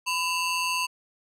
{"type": "ring-modulated tone", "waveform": "sawtooth", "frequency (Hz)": 1841, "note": "A#6", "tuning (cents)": -22, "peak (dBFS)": -18, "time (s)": [0.06, 0.87], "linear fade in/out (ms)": 20, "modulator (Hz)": 833, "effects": ["low-pass 11000 Hz 12 dB/octave"]}